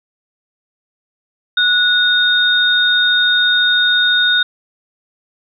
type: tone pair together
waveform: sine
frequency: 1466 / 3694 Hz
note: F#6 / A#7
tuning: -16 / -16 cents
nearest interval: octave + major third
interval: 1600 cents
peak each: -13 dBFS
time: 1.57-4.43 s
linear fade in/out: 5 ms
effects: none